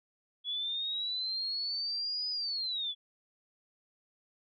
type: linear two-way sweep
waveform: sine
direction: up then down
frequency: 3373 to 5000 to 3373 Hz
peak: -32 dBFS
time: 0.44-2.95 s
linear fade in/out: 50 ms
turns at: 2.3 s
effects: none